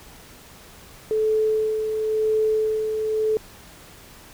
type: tone with tremolo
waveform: sine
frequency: 434.5 Hz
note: A4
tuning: 22 cents flat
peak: -17 dBFS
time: 1.11-3.37 s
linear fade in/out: 0 ms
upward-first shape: sine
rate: 0.96 Hz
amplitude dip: 45%
effects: pink hiss -46 dBFS RMS until 4.33 s